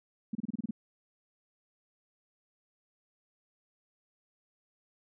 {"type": "tone bursts", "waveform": "sine", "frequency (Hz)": 220, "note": "A3", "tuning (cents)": 0, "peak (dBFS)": -30, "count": 8, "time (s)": [0.33, 0.709], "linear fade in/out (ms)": 5, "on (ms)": 22, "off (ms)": 29, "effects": []}